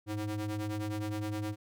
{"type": "ring-modulated tone", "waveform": "square", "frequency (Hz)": 106.9, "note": "A2", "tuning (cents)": -49, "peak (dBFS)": -31, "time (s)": [0.06, 1.56], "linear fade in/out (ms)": 50, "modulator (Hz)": 209, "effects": []}